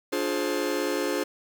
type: chord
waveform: 45% pulse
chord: D half-diminished seventh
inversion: none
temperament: just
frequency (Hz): 293.7 / 352.4 / 422.9 / 528.6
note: D4 / F4 / Ab4 / C5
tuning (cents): 0 / +16 / +31 / +18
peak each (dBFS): -31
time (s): 0.12-1.24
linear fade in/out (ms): 10
effects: 8-bit